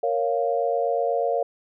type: chord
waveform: sine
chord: Bb minor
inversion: none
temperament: equal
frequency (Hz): 466.2 / 554.4 / 698.5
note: Bb4 / Db5 / F5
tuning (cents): 0 / 0 / 0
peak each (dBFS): -25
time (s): 0.03-1.43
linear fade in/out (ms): 5
effects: none